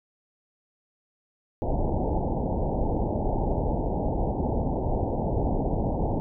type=low-pass noise; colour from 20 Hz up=pink; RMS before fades=-26 dBFS; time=1.62-6.2 s; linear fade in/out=0 ms; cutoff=900 Hz; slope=96 dB/octave; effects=none